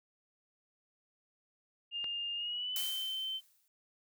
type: tone with pitch glide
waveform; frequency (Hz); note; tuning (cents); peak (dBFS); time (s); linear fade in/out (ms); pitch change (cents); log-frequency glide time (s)
sine; 2815 to 3088; F7 to G7; +13 to -27; -35; 1.91-3.41; 50; +160; 2.35-2.87
type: click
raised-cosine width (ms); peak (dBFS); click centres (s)
0.3; -30; 2.043
type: noise with exponential decay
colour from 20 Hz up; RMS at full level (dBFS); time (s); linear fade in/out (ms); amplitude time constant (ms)
blue; -36; 2.76-3.68; 1; 200
effects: none